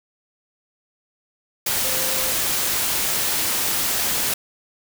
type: tone in noise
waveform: sine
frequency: 523 Hz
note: C5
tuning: 1 cent flat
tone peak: -32 dBFS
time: 1.84-2.32 s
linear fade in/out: 5 ms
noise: white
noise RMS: -22 dBFS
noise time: 1.66-4.34 s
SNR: -13 dB
effects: none